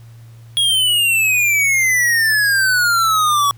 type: exponential sweep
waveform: square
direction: down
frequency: 3322 to 1123 Hz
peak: -13 dBFS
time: 0.57-3.51 s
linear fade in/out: 0 ms
effects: added 115 Hz sine -37 dBFS peak until 3.57 s + pink hiss -53 dBFS RMS until 3.57 s